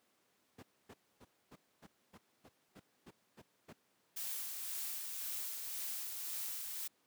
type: noise bursts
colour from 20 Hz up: brown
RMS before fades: -47 dBFS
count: 11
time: 0.58-3.73 s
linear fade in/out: 10 ms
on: 50 ms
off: 260 ms
type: noise with tremolo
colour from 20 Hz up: blue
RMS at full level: -41 dBFS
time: 4.16-6.88 s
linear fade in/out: 10 ms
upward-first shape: sine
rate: 1.9 Hz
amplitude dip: 30%
effects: pink hiss -75 dBFS RMS until 7.06 s + high-pass 200 Hz 12 dB/octave